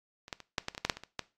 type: clicks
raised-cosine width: 0.2 ms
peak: -29 / -18 / -28 / -11 / -15 / -24 / -20 / -10 / -8 / -24 / -26 / -15 dBFS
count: 12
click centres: 0.281 / 0.328 / 0.403 / 0.582 / 0.684 / 0.749 / 0.779 / 0.85 / 0.898 / 0.97 / 1.036 / 1.193 s
effects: noise-tail reverb RT60 0.3 s tail -19 dB re dry + AAC 64 kbps